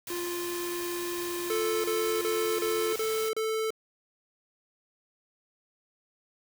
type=noise; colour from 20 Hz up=white; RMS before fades=-39 dBFS; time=0.07-3.29 s; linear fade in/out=2 ms
type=tone; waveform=square; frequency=349.2 Hz; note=F4; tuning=in tune; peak=-33 dBFS; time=0.1-2.93 s; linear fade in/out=2 ms
type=tone bursts; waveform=square; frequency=440 Hz; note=A4; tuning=in tune; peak=-28 dBFS; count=6; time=1.5-3.705 s; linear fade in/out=2 ms; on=340 ms; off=33 ms
effects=none